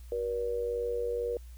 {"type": "tone with amplitude modulation", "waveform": "sine", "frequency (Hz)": 477.2, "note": "A#4", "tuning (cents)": 41, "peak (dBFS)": -26, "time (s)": [0.12, 1.37], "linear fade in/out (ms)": 2, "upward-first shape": "sine", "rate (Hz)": 102, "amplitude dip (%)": 70, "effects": ["added 60 Hz sine -44 dBFS peak until 1.57 s", "white hiss -62 dBFS RMS until 1.57 s"]}